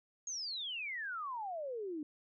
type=exponential sweep; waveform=sine; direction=down; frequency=6645 to 289.3 Hz; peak=-38 dBFS; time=0.27-2.03 s; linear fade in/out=2 ms; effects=none